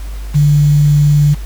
sine tone with quantisation, 146.83 Hz, D3, in tune, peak -6 dBFS, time 0.34-1.35 s, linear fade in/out 20 ms, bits 5, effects added 50 Hz sine -21 dBFS peak until 1.45 s + pink hiss -38 dBFS RMS until 1.45 s

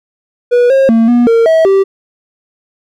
triangle tone with pitch steps, 486.3 / 538 / 227.2 / 241.1 / 459.1 / 646 / 389.1 Hz, B4 / C5 / A#3 / B3 / A#4 / E5 / G4, -27 / +48 / -44 / -41 / -26 / -35 / -13 cents, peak -3 dBFS, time 0.51-1.84 s, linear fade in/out 20 ms, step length 190 ms, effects none

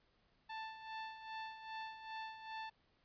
sawtooth tone with tremolo, 883 Hz, A5, 6 cents sharp, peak -39 dBFS, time 0.49-2.7 s, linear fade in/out 10 ms, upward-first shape sine, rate 2.5 Hz, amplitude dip 65%, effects pink hiss -75 dBFS RMS until 3.04 s + resampled to 11025 Hz

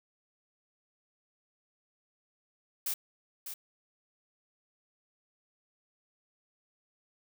blue noise with echo, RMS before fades -33 dBFS, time 2.86-2.94 s, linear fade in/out 5 ms, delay 600 ms, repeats 1, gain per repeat -8 dB, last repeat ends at 3.54 s, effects none

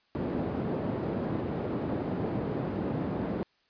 white band-pass noise, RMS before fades -32 dBFS, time 0.15-3.43 s, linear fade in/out 0 ms, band 110 to 360 Hz, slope 12 dB/octave, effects white hiss -69 dBFS RMS until 3.69 s + resampled to 11025 Hz

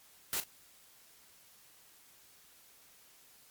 white noise with echo, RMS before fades -34 dBFS, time 0.33-0.4 s, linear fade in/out 0 ms, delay 37 ms, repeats 1, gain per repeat -12 dB, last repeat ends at 0.437 s, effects white hiss -61 dBFS RMS until 3.5 s + MP3 96 kbps

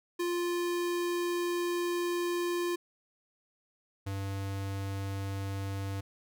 square tone pair in turn, 349.2 / 97.99 Hz, F4 / G2, 0 / 0 cents, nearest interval octave + minor seventh, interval 2200 cents, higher first, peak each -30 / -34 dBFS, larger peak first, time 0.19-2.76 / 4.06-6.01 s, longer first, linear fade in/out 10 ms, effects none

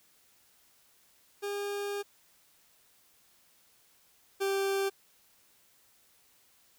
40% pulse tone pair in turn, 405.3 / 391.9 Hz, G#4 / G4, -42 / 0 cents, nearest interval minor second, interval 58 cents, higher first, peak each -32 / -27 dBFS, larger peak second, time 1.42-2.03 / 4.4-4.9 s, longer first, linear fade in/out 20 ms, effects white hiss -65 dBFS RMS until 6.78 s

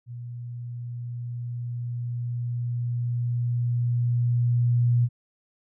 sine tone with level ramp, 120.5 Hz, B2, 42 cents flat, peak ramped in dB -34 to -17 dBFS, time 0.06-5.09 s, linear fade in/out 50 ms, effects none

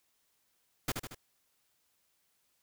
pink noise with echo, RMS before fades -32 dBFS, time 0.88-0.92 s, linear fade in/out 5 ms, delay 76 ms, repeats 3, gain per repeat -5 dB, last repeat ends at 1.148 s, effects white hiss -75 dBFS RMS until 2.62 s

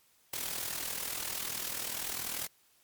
white noise with amplitude modulation, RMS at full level -34 dBFS, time 0.33-2.47 s, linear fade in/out 5 ms, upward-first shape sine, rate 40.3 Hz, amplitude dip 65%, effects white hiss -67 dBFS RMS until 2.83 s + MP3 96 kbps

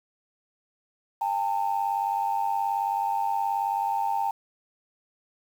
sine tone pair together, 801.2 / 900 Hz, G5 / A5, +38 / +39 cents, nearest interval major second, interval 201 cents, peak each -26 dBFS, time 1.21-4.31 s, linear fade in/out 5 ms, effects tanh soft clip ceiling -16 dBFS + 8-bit

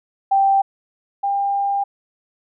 sine tone pair in turn, 784 / 798.6 Hz, G5 / G5, 0 / +32 cents, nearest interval unison, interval 32 cents, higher second, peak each -12 / -17 dBFS, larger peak first, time 0.31-0.62 / 1.23-1.84 s, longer second, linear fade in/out 10 ms, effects none

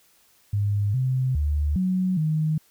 sine tone with pitch steps, 102.2 / 129.6 / 73.9 / 185.2 / 155.7 Hz, G#2 / C3 / D2 / F#3 / D#3, -27 / -16 / +11 / +2 / +2 cents, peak -20 dBFS, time 0.53-2.58 s, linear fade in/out 5 ms, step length 410 ms, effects white hiss -60 dBFS RMS until 2.7 s

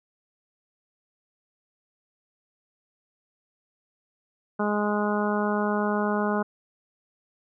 harmonic tone, 208.1 Hz, G#3, 4 cents sharp, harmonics 1 / 2 / 3 / 4 / 5 / 6 / 7, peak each -26 / -29 / -31 / -32 / -33 / -34 / -34 dBFS, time 4.59-6.43 s, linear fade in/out 10 ms, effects none

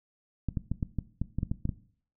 clicks, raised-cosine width 5 ms, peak -17 dBFS, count 11, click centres 0.487 / 0.572 / 0.716 / 0.828 / 0.987 / 1.216 / 1.386 / 1.431 / 1.515 / 1.654 / 1.692 s, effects noise-tail reverb RT60 0.5 s tail -17 dB re dry

